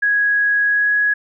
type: tone with pitch glide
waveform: sine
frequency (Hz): 1661.2 to 1672.8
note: G#6 to G#6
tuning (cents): 0 to +12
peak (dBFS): -13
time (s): 0.02-1.14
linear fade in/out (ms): 10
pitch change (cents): +12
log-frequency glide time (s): 0.65-0.93
effects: none